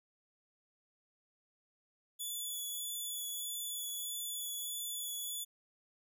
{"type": "tone with vibrato", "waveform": "5% pulse", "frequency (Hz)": 3434, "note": "A7", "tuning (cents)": -43, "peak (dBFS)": -31, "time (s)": [2.19, 5.45], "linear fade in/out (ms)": 20, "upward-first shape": "triangle", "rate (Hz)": 1.6, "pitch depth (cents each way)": 19, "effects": []}